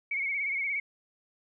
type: tone with vibrato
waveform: sine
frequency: 2219 Hz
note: C#7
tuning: 1 cent sharp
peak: -28 dBFS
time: 0.11-0.8 s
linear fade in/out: 5 ms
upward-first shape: sine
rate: 17 Hz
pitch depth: 63 cents each way
effects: none